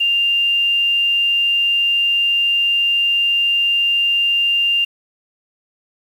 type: tone with quantisation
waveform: sine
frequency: 2794 Hz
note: F7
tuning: in tune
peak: -13 dBFS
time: 0-4.85 s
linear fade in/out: 10 ms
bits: 7
effects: none